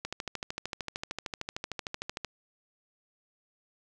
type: click train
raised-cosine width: 0.2 ms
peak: -17 dBFS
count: 30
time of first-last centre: 0.05-2.247 s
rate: 13.2 Hz
effects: none

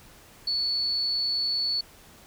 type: tone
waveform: sine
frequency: 4435 Hz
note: C#8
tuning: in tune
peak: -24 dBFS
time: 0.47-1.81 s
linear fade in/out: 5 ms
effects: pink hiss -52 dBFS RMS until 2.26 s

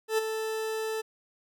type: tone with ADSR envelope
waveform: 40% pulse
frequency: 440 Hz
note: A4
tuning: in tune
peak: -21 dBFS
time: 0.08-1.02 s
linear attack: 100 ms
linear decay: 18 ms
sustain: -8 dB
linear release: 17 ms
effects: none

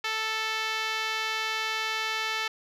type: tone with band-pass filter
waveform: 5% pulse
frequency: 440 Hz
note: A4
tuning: in tune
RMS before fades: -30 dBFS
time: 0.04-2.48 s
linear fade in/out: 5 ms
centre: 1800 Hz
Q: 0.66
effects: none

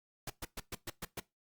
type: noise bursts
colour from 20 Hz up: pink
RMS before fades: -40 dBFS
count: 7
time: 0.27-1.2 s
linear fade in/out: 5 ms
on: 30 ms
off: 120 ms
effects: noise-tail reverb RT60 0.2 s tail -20 dB re dry + Opus 48 kbps

